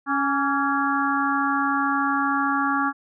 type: harmonic tone with a mistuned harmonic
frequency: 277.2 Hz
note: C#4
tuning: in tune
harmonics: 1 / 3 / 4 / 5 / 6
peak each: -25 / -27 / -25 / -26 / -29 dBFS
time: 0.06-2.93 s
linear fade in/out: 50 ms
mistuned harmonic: 4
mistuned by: +54 cents
effects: none